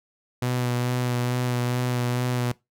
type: tone with vibrato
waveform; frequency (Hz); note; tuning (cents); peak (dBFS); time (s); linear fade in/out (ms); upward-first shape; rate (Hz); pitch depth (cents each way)
sawtooth; 123.47; B2; 0; -19; 0.42-2.52; 5; sine; 2.3; 19
effects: noise-tail reverb RT60 0.2 s tail -21 dB re dry